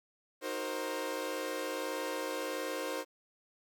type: chord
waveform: sawtooth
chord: C half-diminished seventh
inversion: first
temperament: equal with one note detuned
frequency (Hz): 311.1 / 370 / 466.2 / 527.8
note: Eb4 / Gb4 / Bb4 / C5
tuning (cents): 0 / 0 / 0 / +15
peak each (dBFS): -38 / -40 / -37 / -34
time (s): 0.41-3.05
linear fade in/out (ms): 50
effects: 11-bit